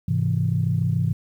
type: chord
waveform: sine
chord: Ab augmented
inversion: none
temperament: equal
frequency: 103.83 / 130.81 / 164.81 Hz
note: Ab2 / C3 / E3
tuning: 0 / 0 / 0 cents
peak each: -23 dBFS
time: 0.08-1.13 s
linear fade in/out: 5 ms
effects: tanh soft clip ceiling -9 dBFS + 9-bit